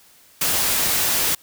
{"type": "noise", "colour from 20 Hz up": "white", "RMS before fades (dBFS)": -20, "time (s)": [0.41, 1.35], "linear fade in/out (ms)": 5, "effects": ["white hiss -52 dBFS RMS until 1.42 s"]}